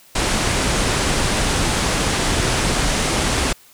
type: low-pass noise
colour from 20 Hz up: pink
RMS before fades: -19 dBFS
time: 0.15-3.53 s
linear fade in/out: 5 ms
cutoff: 10000 Hz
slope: 48 dB/octave
effects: white hiss -49 dBFS RMS until 3.73 s